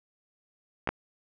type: clicks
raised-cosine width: 0.5 ms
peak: -12 dBFS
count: 2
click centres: 0.874 / 0.89 s
effects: none